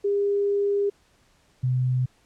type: tone pair in turn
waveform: sine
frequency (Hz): 403.6 / 127.13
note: G#4 / C3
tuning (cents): -49 / -49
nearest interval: octave + minor sixth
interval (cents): 2000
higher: first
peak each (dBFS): -20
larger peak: neither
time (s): 0.04-0.9 / 1.63-2.06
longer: first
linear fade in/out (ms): 10
effects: pink hiss -62 dBFS RMS until 2.25 s + low-pass 9000 Hz 12 dB/octave